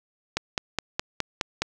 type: click train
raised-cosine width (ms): 0.2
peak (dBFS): -7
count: 7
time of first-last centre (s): 0.37-1.62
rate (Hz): 4.8
effects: none